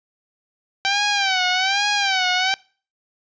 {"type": "tone with vibrato", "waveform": "10% pulse", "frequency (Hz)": 775, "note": "G5", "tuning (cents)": -20, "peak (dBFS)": -9, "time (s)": [0.85, 2.54], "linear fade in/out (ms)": 0, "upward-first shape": "sine", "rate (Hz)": 1.2, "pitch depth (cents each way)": 110, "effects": ["noise-tail reverb RT60 0.4 s tail -24 dB re dry", "resampled to 16000 Hz"]}